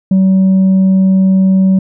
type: tone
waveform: sine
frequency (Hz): 190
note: F#3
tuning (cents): +46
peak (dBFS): -3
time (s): 0.11-1.79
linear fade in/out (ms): 5
effects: tanh soft clip ceiling -5 dBFS